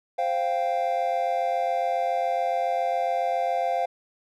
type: chord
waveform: triangle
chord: C suspended fourth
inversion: none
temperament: just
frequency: 523.3 / 697.7 / 784.9 Hz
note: C5 / F5 / G5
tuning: 0 / -2 / +2 cents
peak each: -27 / -23 / -27 dBFS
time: 0.18-3.86 s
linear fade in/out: 10 ms
effects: none